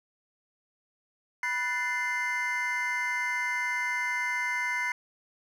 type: tone cluster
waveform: triangle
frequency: 980 / 1485 / 1769 / 2084 Hz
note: B5 / F#6 / A6 / C7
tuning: -14 / +6 / +9 / -7 cents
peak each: -33 / -34 / -34 / -28 dBFS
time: 1.43-4.92 s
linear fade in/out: 2 ms
effects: none